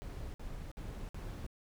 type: noise bursts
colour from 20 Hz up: brown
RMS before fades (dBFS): -43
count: 4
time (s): 0.02-1.465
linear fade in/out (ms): 0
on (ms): 320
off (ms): 55
effects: none